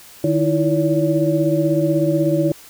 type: tone cluster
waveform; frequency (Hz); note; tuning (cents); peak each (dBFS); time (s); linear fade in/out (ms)
sine; 152.8 / 318.6 / 334.8 / 569; D#3 / D#4 / E4 / C#5; -31 / +41 / +27 / +45; -20; 0.24-2.52; 2
effects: white hiss -43 dBFS RMS until 2.69 s